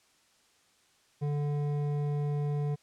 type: tone with hard clipping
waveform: sine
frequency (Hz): 146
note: D3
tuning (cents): -10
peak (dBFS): -30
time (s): 1.21-2.76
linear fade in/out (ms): 20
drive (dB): 10
effects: white hiss -66 dBFS RMS until 2.82 s + low-pass 8000 Hz 12 dB/octave